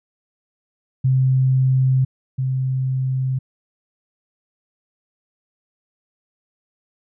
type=tone pair in turn; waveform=sine; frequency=130.81 / 130.81 Hz; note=C3 / C3; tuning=0 / 0 cents; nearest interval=unison; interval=0 cents; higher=neither; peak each=-13 / -18 dBFS; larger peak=first; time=1.04-2.05 / 2.38-3.39 s; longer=neither; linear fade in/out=10 ms; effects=none